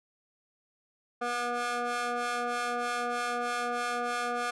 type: ring-modulated tone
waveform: 25% pulse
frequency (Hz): 241.1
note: B3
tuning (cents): -41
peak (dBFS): -23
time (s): 1.21-4.51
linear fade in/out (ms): 10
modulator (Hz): 966
effects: resampled to 24000 Hz